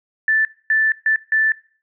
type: tone bursts at uneven times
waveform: sine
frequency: 1760 Hz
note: A6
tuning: in tune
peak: -13 dBFS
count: 4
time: 0.28-0.45 / 0.7-0.92 / 1.06-1.16 / 1.32-1.52 s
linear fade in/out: 2 ms
effects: noise-tail reverb RT60 0.5 s tail -22 dB re dry